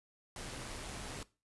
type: noise with amplitude modulation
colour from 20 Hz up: pink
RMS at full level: -43 dBFS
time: 0.36-1.23 s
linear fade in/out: 2 ms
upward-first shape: sine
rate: 144 Hz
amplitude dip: 30%
effects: noise-tail reverb RT60 0.3 s tail -19 dB re dry + resampled to 24000 Hz